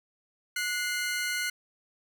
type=tone pair together; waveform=sawtooth; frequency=1465.1 / 2093 Hz; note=F#6 / C7; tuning=-17 / 0 cents; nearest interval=tritone; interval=617 cents; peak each=-28 dBFS; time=0.56-1.5 s; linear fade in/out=5 ms; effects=none